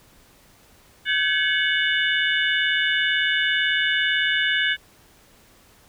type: tone cluster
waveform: sine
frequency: 1540 / 1698 / 2214 / 2942 / 3552 Hz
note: G6 / G#6 / C#7 / F#7 / A7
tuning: -31 / +38 / -3 / -11 / +16 cents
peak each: -25 / -23 / -27 / -25 / -28 dBFS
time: 1.05-4.77 s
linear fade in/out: 50 ms
effects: pink hiss -54 dBFS RMS until 5.88 s